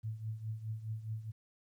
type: tone with tremolo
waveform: sine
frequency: 110 Hz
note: A2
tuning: in tune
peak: -34 dBFS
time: 0.03-1.32 s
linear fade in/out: 20 ms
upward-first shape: triangle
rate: 4.8 Hz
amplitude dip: 80%
effects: 12-bit